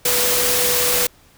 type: tone in noise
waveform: sine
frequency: 491.3 Hz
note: B4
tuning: 9 cents flat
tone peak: -24 dBFS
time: 0.05-1.07 s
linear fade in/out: 5 ms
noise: white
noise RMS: -18 dBFS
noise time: 0.05-1.07 s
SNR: -9 dB
effects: pink hiss -52 dBFS RMS until 1.37 s